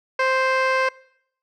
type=tone with low-pass filter; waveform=15% pulse; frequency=523.3 Hz; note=C5; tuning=in tune; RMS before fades=-20 dBFS; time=0.19-0.89 s; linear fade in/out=5 ms; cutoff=3200 Hz; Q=1; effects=noise-tail reverb RT60 0.7 s tail -23 dB re dry